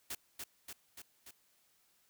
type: noise with echo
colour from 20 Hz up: white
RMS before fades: -41 dBFS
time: 0.1-0.15 s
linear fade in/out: 5 ms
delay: 290 ms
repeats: 4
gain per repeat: -3 dB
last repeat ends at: 1.31 s
effects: white hiss -72 dBFS RMS until 2.09 s

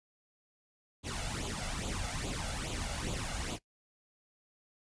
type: noise with flanger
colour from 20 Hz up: pink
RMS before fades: -37 dBFS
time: 1.03-3.59 s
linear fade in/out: 50 ms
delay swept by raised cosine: 0.27 to 1.47 ms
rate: 2.4 Hz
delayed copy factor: +0.7
effects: noise-tail reverb RT60 0.1 s tail -19 dB re dry + resampled to 22050 Hz

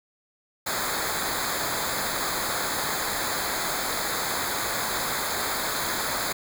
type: noise with comb filter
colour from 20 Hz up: pink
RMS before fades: -28 dBFS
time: 0.66-6.33 s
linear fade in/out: 10 ms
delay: 0.35 ms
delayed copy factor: -0.85
effects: none

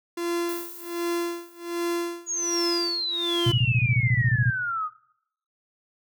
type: tone with tremolo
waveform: 45% pulse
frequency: 343.4 Hz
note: F4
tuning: 29 cents flat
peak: -24 dBFS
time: 0.17-3.52 s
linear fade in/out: 5 ms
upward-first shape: sine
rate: 1.3 Hz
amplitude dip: 95%
type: noise with exponential decay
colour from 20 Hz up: violet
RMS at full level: -36 dBFS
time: 0.49-2.66 s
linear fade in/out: 2 ms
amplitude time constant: 470 ms
type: exponential sweep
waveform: sine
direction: down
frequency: 6790 to 1218 Hz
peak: -25 dBFS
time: 2.26-4.9 s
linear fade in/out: 50 ms
type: tone bursts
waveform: sine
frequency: 121.4 Hz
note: B2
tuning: 29 cents flat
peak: -17 dBFS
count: 15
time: 3.46-4.501 s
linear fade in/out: 5 ms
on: 47 ms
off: 24 ms
effects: noise-tail reverb RT60 0.7 s tail -20 dB re dry + high-pass 80 Hz 12 dB/octave

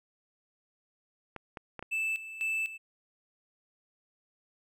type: clicks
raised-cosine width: 0.5 ms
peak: -25 dBFS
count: 4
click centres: 1.363 / 1.572 / 1.793 / 1.826 s
type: tone with tremolo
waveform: triangle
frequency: 2637 Hz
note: E7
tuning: in tune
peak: -27 dBFS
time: 1.91-2.78 s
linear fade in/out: 20 ms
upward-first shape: square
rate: 2 Hz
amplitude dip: 75%
effects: none

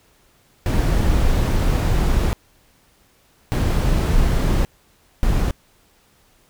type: noise bursts at uneven times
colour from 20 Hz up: brown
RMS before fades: -17 dBFS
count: 3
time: 0.66-2.33 / 3.52-4.65 / 5.23-5.51 s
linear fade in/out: 0 ms
effects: pink hiss -57 dBFS RMS until 6.49 s

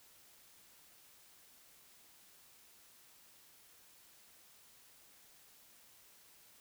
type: silence
effects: white hiss -63 dBFS RMS until 6.6 s

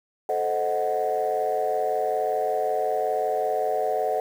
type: chord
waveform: sine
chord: A diminished seventh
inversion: none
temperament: equal with one note detuned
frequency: 438 / 523.3 / 622.3 / 740 Hz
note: A4 / C5 / Eb5 / Gb5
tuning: -8 / 0 / 0 / 0 cents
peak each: -27 / -29 / -27 / -25 dBFS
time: 0.29-4.2 s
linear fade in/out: 2 ms
effects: tanh soft clip ceiling -15 dBFS + 8-bit

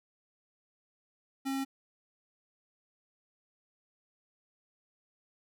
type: tone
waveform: square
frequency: 270 Hz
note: C#4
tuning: 45 cents flat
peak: -32 dBFS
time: 1.45-1.65 s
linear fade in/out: 20 ms
effects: none

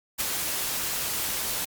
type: noise with ADSR envelope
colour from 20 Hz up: white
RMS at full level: -25 dBFS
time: 0.18-1.65 s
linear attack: 27 ms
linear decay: 17 ms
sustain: -4 dB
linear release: 6 ms
effects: Opus 48 kbps

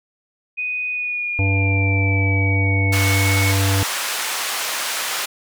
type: tone with pitch glide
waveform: sine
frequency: 2489 to 2205 Hz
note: D#7 to C#7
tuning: 0 to -10 cents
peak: -21 dBFS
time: 0.57-3.53 s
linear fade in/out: 20 ms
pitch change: -210 cents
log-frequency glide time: 0.9-2.95 s
type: harmonic tone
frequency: 97.4 Hz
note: G2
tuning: 11 cents flat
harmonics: 1 / 3 / 5 / 7 / 9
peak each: -16 / -26 / -30 / -33 / -35 dBFS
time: 1.39-3.83 s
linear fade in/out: 0 ms
type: band-pass noise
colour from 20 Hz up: pink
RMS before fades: -24 dBFS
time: 2.92-5.26 s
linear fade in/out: 10 ms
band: 990 to 14000 Hz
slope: 12 dB/octave
effects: none

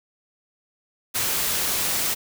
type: noise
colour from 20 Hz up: white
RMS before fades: -24 dBFS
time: 1.14-2.15 s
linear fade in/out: 20 ms
effects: none

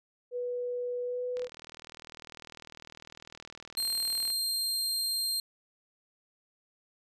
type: tone with pitch glide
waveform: sine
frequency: 490.6 to 496.3 Hz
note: B4 to B4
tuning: -12 to +8 cents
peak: -31 dBFS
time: 0.31-1.49 s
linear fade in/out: 50 ms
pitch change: +20 cents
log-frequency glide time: 1.03-1.23 s
type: click train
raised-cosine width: 0.2 ms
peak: -28 dBFS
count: 118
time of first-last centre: 1.37-4.302 s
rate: 39.9 Hz
type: tone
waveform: sawtooth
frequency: 4186 Hz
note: C8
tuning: in tune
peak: -26 dBFS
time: 3.77-5.4 s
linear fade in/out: 2 ms
effects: resampled to 32000 Hz

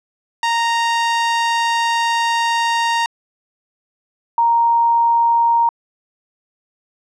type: tone pair in turn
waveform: sawtooth / sine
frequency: 929 / 932.3 Hz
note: A#5 / A#5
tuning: -6 / 0 cents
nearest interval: unison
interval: 6 cents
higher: second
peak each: -11 dBFS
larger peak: neither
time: 0.43-3.06 / 4.38-5.69 s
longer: first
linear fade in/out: 2 ms
effects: low-pass 6000 Hz 12 dB/octave

